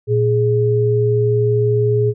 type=tone pair together; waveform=sine; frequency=116.54 / 417.2 Hz; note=A#2 / G#4; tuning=0 / +8 cents; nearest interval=octave + minor seventh; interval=2208 cents; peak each=-15 dBFS; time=0.07-2.14 s; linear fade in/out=50 ms; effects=none